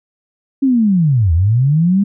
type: linear two-way sweep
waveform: sine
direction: down then up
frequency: 278.5 to 77.78 to 205.2 Hz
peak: -9 dBFS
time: 0.62-2.04 s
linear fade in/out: 10 ms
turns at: 1.33 s
effects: none